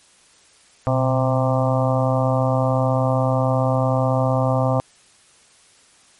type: harmonic tone with a mistuned harmonic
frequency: 130.81 Hz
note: C3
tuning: in tune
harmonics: 1 / 2 / 4 / 5 / 6 / 7 / 8 / 9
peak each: -19 / -25 / -23 / -24 / -27 / -30 / -30 / -30 dBFS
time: 0.87-4.8 s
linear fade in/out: 0 ms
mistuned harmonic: 1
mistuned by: -79 cents
effects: white hiss -53 dBFS RMS until 6.19 s + MP3 48 kbps